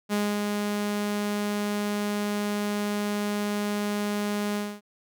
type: tone with ADSR envelope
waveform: sawtooth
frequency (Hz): 206.6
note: G#3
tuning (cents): -9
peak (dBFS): -19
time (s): 0.09-4.81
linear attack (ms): 41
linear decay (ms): 250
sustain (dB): -3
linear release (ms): 250
effects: none